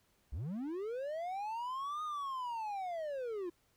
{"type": "linear two-way sweep", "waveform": "triangle", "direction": "up then down", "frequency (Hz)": [52.8, 1244.5, 334.3], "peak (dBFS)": -35, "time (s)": [0.32, 3.5], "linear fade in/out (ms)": 10, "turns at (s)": 2.03, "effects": ["pink hiss -73 dBFS RMS until 3.76 s"]}